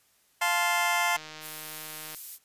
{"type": "chord", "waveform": "20% pulse", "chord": "F major", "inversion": "none", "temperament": "just", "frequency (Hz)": [698.5, 873.1, 1047.7], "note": ["F5", "A5", "C6"], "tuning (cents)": [0, -14, 2], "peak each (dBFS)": -24, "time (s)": [0.41, 1.17], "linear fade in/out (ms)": 10}
{"type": "click train", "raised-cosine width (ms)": 0.2, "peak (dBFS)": -25, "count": 154, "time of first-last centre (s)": [1.16, 2.147], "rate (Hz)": 155}
{"type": "noise", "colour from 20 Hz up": "violet", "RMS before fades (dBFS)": -38, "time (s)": [1.4, 2.39], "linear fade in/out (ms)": 50}
{"effects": ["white hiss -66 dBFS RMS until 2.44 s", "resampled to 32000 Hz"]}